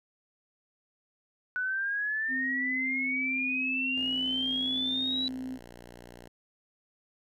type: exponential sweep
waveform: sine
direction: up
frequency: 1480 to 3957 Hz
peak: -28 dBFS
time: 1.56-5.28 s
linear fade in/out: 0 ms
type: tone with pitch glide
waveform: sine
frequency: 260.5 to 258.9 Hz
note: C4 to C4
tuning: -7 to -18 cents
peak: -34 dBFS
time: 2.28-5.59 s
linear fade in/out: 50 ms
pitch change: -11 cents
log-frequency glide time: 3.66-5.23 s
type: tone with vibrato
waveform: 5% pulse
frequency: 60.1 Hz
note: B1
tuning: 46 cents flat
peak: -36 dBFS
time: 3.96-6.28 s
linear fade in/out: 5 ms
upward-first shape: triangle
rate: 10 Hz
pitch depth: 30 cents each way
effects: none